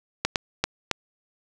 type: clicks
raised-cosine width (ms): 0.2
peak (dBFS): -4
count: 4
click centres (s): 0.25 / 0.358 / 0.64 / 0.913
effects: none